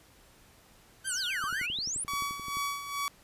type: tone with vibrato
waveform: sawtooth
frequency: 1500 Hz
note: F#6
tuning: 23 cents sharp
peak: -32 dBFS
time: 1.04-1.67 s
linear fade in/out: 20 ms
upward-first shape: sine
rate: 7.9 Hz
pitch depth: 89 cents each way
type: exponential two-way sweep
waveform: sine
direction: down then up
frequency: 10350 to 1108.7 to 10350 Hz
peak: -31 dBFS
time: 1.07-2.04 s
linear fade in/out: 5 ms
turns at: 1.45 s
type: click train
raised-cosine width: 3 ms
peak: -33 dBFS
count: 14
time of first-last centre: 1.44-2.57 s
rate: 11.5 Hz
type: tone with tremolo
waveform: sawtooth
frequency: 1134 Hz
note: C#6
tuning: 39 cents sharp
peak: -26 dBFS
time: 2.08-3.08 s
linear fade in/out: 0 ms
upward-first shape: sine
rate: 2.3 Hz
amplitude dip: 65%
effects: pink hiss -59 dBFS RMS until 3.23 s + resampled to 32000 Hz